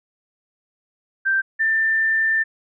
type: tone pair in turn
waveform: sine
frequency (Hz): 1568 / 1784.8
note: G6 / A6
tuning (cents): 0 / +24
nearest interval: major second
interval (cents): 224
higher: second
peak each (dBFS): -16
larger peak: neither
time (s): 1.25-1.42 / 1.59-2.44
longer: second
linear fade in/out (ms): 20
effects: none